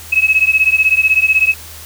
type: beating tone pair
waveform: sine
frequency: 2563 / 2579 Hz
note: E7 / E7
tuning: -49 / -39 cents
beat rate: 16 Hz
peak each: -12 dBFS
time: 0.12-1.54 s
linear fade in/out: 10 ms
effects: added 80 Hz sine -37 dBFS peak until 1.85 s + white hiss -34 dBFS RMS until 1.85 s